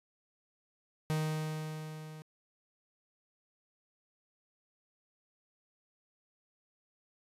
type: tone with level ramp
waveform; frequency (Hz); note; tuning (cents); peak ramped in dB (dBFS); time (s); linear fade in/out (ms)
45% pulse; 155.56; D#3; 0; -29 to -46; 1.1-2.22; 0
effects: resampled to 32000 Hz